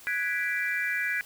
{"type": "chord", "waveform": "sine", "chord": "G# half-diminished seventh", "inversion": "third", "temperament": "equal", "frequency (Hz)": [1480, 1661.2, 1975.5, 2349], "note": ["F#6", "G#6", "B6", "D7"], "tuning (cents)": [0, 0, 0, 0], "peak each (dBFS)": [-35, -30, -31, -33], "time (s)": [0.07, 1.21], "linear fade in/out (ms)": 0, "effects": ["white hiss -50 dBFS RMS until 1.25 s"]}